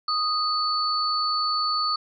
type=tone pair together; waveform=sine; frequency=1244.5 / 4470 Hz; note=D#6 / C#8; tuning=0 / +14 cents; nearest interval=octave + minor seventh; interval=2214 cents; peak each=-24 / -25 dBFS; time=0.08-1.96 s; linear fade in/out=5 ms; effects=none